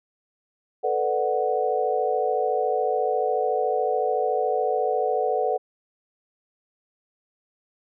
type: chord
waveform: sine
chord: B minor seventh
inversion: third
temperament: equal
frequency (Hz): 440 / 493.9 / 587.3 / 740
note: A4 / B4 / D5 / F#5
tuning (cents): 0 / 0 / 0 / 0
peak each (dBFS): -26 / -26 / -29 / -25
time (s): 0.83-5.58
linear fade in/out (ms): 20
effects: none